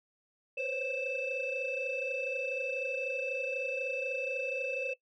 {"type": "tone cluster", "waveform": "sine", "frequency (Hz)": [499.6, 532, 556, 2631], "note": ["B4", "C5", "C#5", "E7"], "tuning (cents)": [20, 29, 5, -4], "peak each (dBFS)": [-38, -36, -40, -34], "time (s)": [0.57, 4.94], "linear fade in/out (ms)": 10, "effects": ["noise-tail reverb RT60 0.1 s tail -18 dB re dry", "tanh soft clip ceiling -26 dBFS"]}